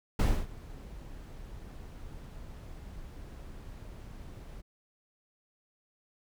brown noise with ADSR envelope, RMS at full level -23 dBFS, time 0.19-4.62 s, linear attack 7 ms, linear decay 260 ms, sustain -22 dB, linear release 21 ms, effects none

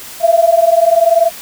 sine tone pair together, 661 / 681.5 Hz, E5 / F5, +5 / -43 cents, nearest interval minor second, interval 52 cents, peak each -10 dBFS, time 0.2-1.31 s, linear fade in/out 50 ms, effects white hiss -31 dBFS RMS until 1.41 s

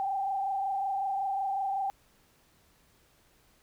sine tone with frequency modulation, 784 Hz, G5, in tune, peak -28 dBFS, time 0-1.9 s, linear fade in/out 0 ms, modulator 25.4 Hz, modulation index 0.96, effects pink hiss -65 dBFS RMS until 3.62 s

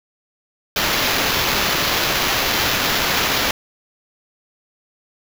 white noise with sample-and-hold, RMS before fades -19 dBFS, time 0.76-3.51 s, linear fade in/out 2 ms, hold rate 8820 Hz, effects none

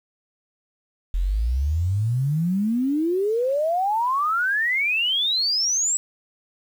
sine exponential sweep, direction up, 41.2 to 7850 Hz, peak -19 dBFS, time 1.14-5.97 s, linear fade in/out 0 ms, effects 8-bit

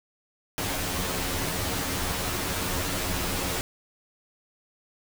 pink noise with comb filter, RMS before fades -29 dBFS, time 0.58-3.61 s, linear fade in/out 0 ms, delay 11 ms, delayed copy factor +0.8, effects none

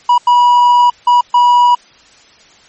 triangle tone bursts at uneven times, 972 Hz, B5, 28 cents flat, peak -3 dBFS, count 4, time 0.09-0.18 / 0.27-0.9 / 1.07-1.21 / 1.34-1.75 s, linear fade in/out 5 ms, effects white hiss -44 dBFS RMS until 2.68 s + MP3 32 kbps

